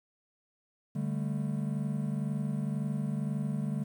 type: chord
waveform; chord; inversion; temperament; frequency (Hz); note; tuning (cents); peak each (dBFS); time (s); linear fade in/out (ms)
triangle; D suspended fourth; none; equal with one note detuned; 146.83 / 198.05 / 220; D3 / G3 / A3; 0 / +18 / 0; -31 / -33 / -34; 0.95-3.84; 10
effects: 10-bit